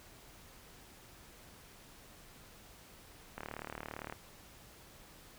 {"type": "click train", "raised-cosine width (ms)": 0.5, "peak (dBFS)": -26, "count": 29, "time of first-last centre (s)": [3.38, 4.125], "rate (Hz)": 37.6, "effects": ["pink hiss -57 dBFS RMS until 5.38 s"]}